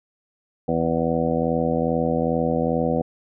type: harmonic tone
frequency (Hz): 82.41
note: E2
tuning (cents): 0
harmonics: 1 / 2 / 3 / 4 / 5 / 6 / 7 / 8 / 9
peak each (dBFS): -35 / -26 / -25 / -30 / -36 / -24 / -28 / -34 / -29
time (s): 0.68-3.02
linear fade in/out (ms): 5
effects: none